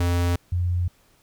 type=tone pair in turn; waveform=square / sine; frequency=87.31 / 88.43 Hz; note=F2 / F2; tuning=0 / +22 cents; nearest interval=unison; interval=22 cents; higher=second; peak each=-20 dBFS; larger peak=neither; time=0-0.36 / 0.52-0.88 s; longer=neither; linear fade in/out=5 ms; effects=pink hiss -60 dBFS RMS until 1.22 s